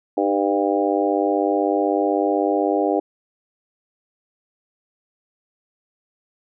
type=harmonic tone with a mistuned harmonic; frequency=100 Hz; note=G2; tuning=35 cents sharp; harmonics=3 / 4 / 5 / 6 / 7 / 8; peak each=-22 / -23 / -24 / -25 / -25 / -26 dBFS; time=0.17-3 s; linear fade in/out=5 ms; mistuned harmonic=3; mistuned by=+23 cents; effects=none